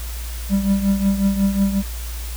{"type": "tone with tremolo", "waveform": "triangle", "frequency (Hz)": 196.8, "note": "G3", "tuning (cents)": 7, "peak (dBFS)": -10, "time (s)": [0.49, 1.83], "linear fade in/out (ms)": 50, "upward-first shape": "triangle", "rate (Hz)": 5.5, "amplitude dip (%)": 75, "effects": ["added 58 Hz sine -26 dBFS peak until 2.36 s", "white hiss -36 dBFS RMS until 2.36 s"]}